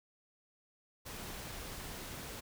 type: noise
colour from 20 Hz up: pink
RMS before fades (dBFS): -45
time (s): 1.05-2.41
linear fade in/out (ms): 20
effects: none